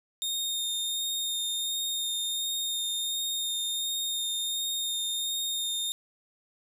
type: tone with vibrato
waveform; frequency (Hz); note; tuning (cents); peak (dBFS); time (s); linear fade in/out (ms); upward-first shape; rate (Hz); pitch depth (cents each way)
sawtooth; 3673; A#7; -26; -26; 0.22-5.92; 0; sine; 1.4; 11
effects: none